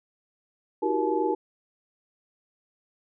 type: tone cluster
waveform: sine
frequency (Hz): 320.1 / 367.4 / 390.2 / 471.6 / 861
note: D#4 / F#4 / G4 / A#4 / A5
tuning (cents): +49 / -12 / -8 / +20 / -38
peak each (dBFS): -29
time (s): 0.82-1.35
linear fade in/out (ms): 10
effects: none